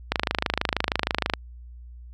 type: click train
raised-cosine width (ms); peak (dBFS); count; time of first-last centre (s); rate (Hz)
0.3; -5; 33; 0.12-1.337; 26.3
effects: added 60 Hz sine -40 dBFS peak until 2.13 s